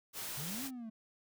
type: noise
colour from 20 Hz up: white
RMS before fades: -42 dBFS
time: 0.13-0.71 s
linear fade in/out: 50 ms
type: exponential two-way sweep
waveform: triangle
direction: up then down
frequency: 130 to 277.2 to 216.2 Hz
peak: -40 dBFS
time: 0.37-0.9 s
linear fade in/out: 10 ms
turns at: 0.64 s
effects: none